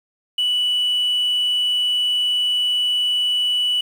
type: tone with frequency modulation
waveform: sine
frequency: 2960 Hz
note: F#7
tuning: in tune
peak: -15 dBFS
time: 0.38-3.81 s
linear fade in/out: 5 ms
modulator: 38.8 Hz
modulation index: 0.2
effects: tanh soft clip ceiling -14 dBFS + 7-bit